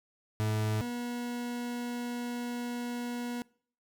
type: tone pair in turn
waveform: 40% pulse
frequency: 108 / 241.6 Hz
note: A2 / B3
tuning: -32 / -38 cents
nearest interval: octave + major second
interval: 1394 cents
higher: second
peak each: -27 / -33 dBFS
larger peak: first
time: 0.4-0.81 / 0.81-3.42 s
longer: second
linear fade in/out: 0 ms
effects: noise-tail reverb RT60 0.5 s tail -23 dB re dry